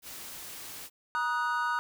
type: noise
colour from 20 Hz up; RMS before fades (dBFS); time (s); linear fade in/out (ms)
white; -43; 0.02-0.9; 50
type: chord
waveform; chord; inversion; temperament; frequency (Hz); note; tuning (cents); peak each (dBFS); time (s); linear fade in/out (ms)
triangle; D# minor; second; equal with one note detuned; 950.8 / 1244.5 / 1480; A#5 / D#6 / F#6; +34 / 0 / 0; -30; 1.15-1.79; 0
effects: none